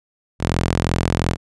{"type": "tone with high-pass filter", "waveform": "sawtooth", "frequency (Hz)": 42.87, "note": "F1", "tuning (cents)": -31, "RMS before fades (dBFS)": -20, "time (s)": [0.39, 1.37], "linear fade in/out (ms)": 50, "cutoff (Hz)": 89, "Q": 0.85, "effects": ["resampled to 22050 Hz"]}